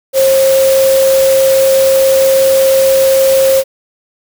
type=tone in noise; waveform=sine; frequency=535 Hz; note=C5; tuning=38 cents sharp; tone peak=-6 dBFS; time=0.13-3.64 s; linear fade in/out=50 ms; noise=white; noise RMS=-19 dBFS; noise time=0.13-3.64 s; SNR=+10 dB; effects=none